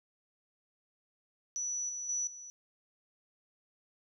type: tone with level steps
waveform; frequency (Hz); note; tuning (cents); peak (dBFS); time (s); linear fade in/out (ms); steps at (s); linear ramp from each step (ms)
sine; 5920; F#8; 0; -33 / -37 / -31 / -45; 1.56-2.5; 0; 1.89 / 2.09 / 2.27; 2
effects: none